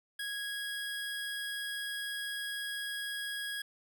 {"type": "tone", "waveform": "25% pulse", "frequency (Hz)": 1654, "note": "G#6", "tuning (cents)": -8, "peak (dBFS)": -32, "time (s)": [0.19, 3.62], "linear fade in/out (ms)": 5, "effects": []}